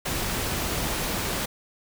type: noise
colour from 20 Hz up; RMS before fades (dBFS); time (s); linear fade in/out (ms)
pink; -28; 0.05-1.46; 10
effects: none